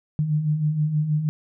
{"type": "beating tone pair", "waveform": "sine", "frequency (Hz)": [147.1, 153.4], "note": ["D3", "D#3"], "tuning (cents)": [3, -24], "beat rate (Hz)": 6.3, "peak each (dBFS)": [-28, -20], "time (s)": [0.19, 1.29], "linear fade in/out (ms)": 0, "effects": []}